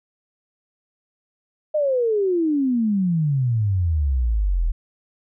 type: exponential sweep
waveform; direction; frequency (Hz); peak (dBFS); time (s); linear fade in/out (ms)
sine; down; 622.3 to 38.34; -17; 1.74-4.72; 10
effects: none